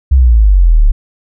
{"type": "exponential sweep", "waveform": "sine", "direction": "down", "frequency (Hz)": [69.3, 34.12], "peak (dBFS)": -3, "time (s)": [0.11, 0.92], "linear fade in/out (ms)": 10, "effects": []}